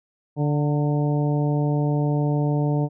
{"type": "harmonic tone with a mistuned harmonic", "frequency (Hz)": 146.83, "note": "D3", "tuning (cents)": 0, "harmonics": [1, 2, 3, 4, 5, 6], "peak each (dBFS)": [-20, -26, -30, -32, -34, -36], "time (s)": [0.36, 2.89], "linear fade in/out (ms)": 50, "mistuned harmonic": 6, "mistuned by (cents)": 37, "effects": []}